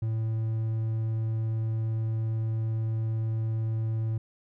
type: tone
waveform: triangle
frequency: 111.4 Hz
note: A2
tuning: 22 cents sharp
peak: -24 dBFS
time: 0.02-4.18 s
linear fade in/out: 5 ms
effects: none